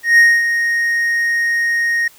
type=tone with ADSR envelope; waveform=triangle; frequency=1864.7 Hz; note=A#6; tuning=in tune; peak=-3 dBFS; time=0.03-2.08 s; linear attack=150 ms; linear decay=240 ms; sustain=-9 dB; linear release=5 ms; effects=white hiss -46 dBFS RMS until 2.18 s